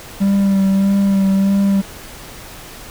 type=tone with vibrato; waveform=triangle; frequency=196 Hz; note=G3; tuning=in tune; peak=-9 dBFS; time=0.2-1.82 s; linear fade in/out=20 ms; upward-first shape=sine; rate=1.6 Hz; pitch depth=22 cents each way; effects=pink hiss -35 dBFS RMS until 2.9 s